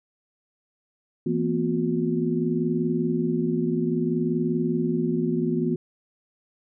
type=tone cluster; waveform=sine; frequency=165.3 / 230 / 250.6 / 360.9 Hz; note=E3 / A#3 / B3 / F#4; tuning=+5 / -23 / +25 / -43 cents; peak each=-27 dBFS; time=1.26-5.76 s; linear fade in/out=5 ms; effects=none